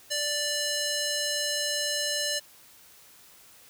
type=tone with band-pass filter; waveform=square; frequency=587.3 Hz; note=D5; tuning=in tune; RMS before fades=-29 dBFS; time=0.1-2.4 s; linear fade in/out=20 ms; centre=5700 Hz; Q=1; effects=white hiss -54 dBFS RMS until 3.69 s